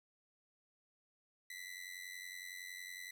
sawtooth ring-modulated tone, 1993 Hz, B6, 15 cents sharp, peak -40 dBFS, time 1.5-3.11 s, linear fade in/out 2 ms, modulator 45.4 Hz, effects none

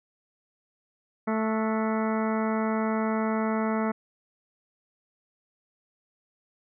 harmonic tone with a mistuned harmonic, 220 Hz, A3, in tune, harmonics 1 / 2 / 3 / 4 / 5 / 6 / 7 / 8 / 9 / 10, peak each -26 / -32 / -33 / -35 / -37 / -36 / -43 / -45 / -42 / -46 dBFS, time 1.27-3.92 s, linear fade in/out 10 ms, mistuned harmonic 7, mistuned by -88 cents, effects none

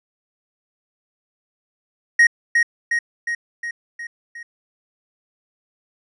triangle tone with echo, 1878 Hz, A#6, 12 cents sharp, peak -7 dBFS, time 2.19-2.27 s, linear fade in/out 5 ms, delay 360 ms, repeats 6, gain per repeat -4 dB, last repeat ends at 4.43 s, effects resampled to 24000 Hz

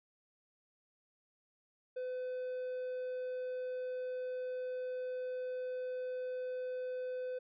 triangle tone, 506 Hz, B4, 42 cents sharp, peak -35 dBFS, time 1.96-7.39 s, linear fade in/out 10 ms, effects resampled to 11025 Hz

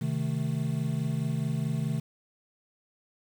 triangle chord, A diminished, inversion first, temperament equal, 130.81 / 155.56 / 220 Hz, C3 / Eb3 / A3, 0 / 0 / 0 cents, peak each -29 / -28 / -32 dBFS, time 0.01-2 s, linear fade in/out 10 ms, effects 8-bit

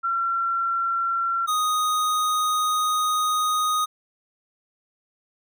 sine / square tone pair in turn, 1362 / 1244.5 Hz, F6 / D#6, -44 / 0 cents, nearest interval major second, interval 156 cents, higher first, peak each -21 / -21 dBFS, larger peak neither, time 0.03-1.47 / 1.47-3.86 s, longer second, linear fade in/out 20 ms, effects none

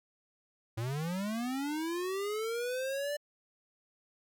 square linear sweep, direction up, 107.9 to 592 Hz, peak -33 dBFS, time 0.77-3.17 s, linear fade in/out 10 ms, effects MP3 96 kbps

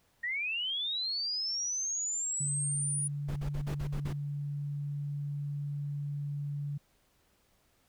sine linear sweep, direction up, 1852 to 9750 Hz, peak -31 dBFS, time 0.23-3.08 s, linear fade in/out 10 ms
sine tone, 144 Hz, D3, 34 cents flat, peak -33 dBFS, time 2.4-6.78 s, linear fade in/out 10 ms
brown noise bursts, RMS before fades -37 dBFS, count 7, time 3.28-4.132 s, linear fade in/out 10 ms, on 84 ms, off 44 ms
effects pink hiss -70 dBFS RMS until 7.88 s

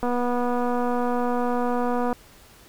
click train, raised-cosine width 1 ms, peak -13 dBFS, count 513, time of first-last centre 0.03-2.128 s, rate 244 Hz, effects pink hiss -51 dBFS RMS until 2.68 s

